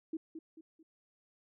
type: tone with echo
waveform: sine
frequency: 321.2 Hz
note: E4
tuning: 45 cents flat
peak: -34 dBFS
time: 0.13-0.17 s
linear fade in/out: 5 ms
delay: 220 ms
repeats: 3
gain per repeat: -8 dB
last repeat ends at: 0.83 s
effects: none